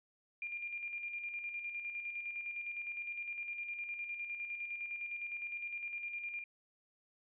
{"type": "tone with tremolo", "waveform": "sine", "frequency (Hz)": 2400, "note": "D7", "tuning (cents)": 37, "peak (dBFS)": -35, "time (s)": [0.42, 6.44], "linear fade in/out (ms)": 2, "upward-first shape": "square", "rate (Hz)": 9.8, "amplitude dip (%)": 55, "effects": ["tanh soft clip ceiling -37 dBFS", "resampled to 8000 Hz"]}